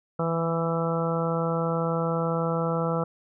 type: harmonic tone with a mistuned harmonic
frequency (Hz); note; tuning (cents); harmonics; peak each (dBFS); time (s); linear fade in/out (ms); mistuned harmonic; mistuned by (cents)
166; E3; +12; 1 / 2 / 3 / 4 / 5 / 6 / 7 / 8; -27 / -36 / -28 / -34 / -36 / -38 / -37 / -33; 0.19-3.04; 5; 1; -19
effects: none